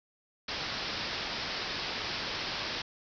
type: low-pass noise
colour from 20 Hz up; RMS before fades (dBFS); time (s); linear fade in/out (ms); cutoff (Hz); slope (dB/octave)
white; -36; 0.48-2.82; 5; 5400; 96
effects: none